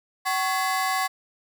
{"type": "ring-modulated tone", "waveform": "30% pulse", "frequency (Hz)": 932.3, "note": "A#5", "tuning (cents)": 0, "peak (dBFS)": -17, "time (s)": [0.25, 1.08], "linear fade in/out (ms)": 20, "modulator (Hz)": 172, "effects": []}